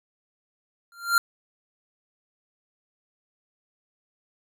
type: tone with exponential growth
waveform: square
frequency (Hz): 1388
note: F6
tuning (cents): -11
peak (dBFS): -14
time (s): 0.92-1.18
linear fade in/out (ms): 1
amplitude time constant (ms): 56
effects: none